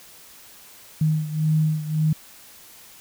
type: beating tone pair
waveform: sine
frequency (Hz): 155 / 156.8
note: D#3 / D#3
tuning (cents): -6 / +14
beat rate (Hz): 1.8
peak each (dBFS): -20 / -24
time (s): 1.01-2.13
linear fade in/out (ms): 5
effects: white hiss -47 dBFS RMS until 3 s